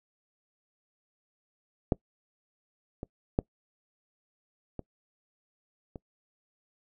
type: clicks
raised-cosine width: 2 ms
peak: -10 / -23 / -10 / -23 / -27 dBFS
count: 5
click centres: 1.922 / 3.031 / 3.389 / 4.793 / 5.958 s
effects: noise-tail reverb RT60 0.1 s tail -24 dB re dry